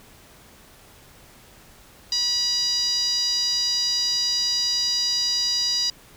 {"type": "tone with band-pass filter", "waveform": "10% pulse", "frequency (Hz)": 970, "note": "B5", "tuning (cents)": -31, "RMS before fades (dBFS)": -23, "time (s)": [2.12, 5.9], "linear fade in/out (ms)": 2, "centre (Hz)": 4900, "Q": 6.2, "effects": ["pink hiss -50 dBFS RMS until 6.16 s"]}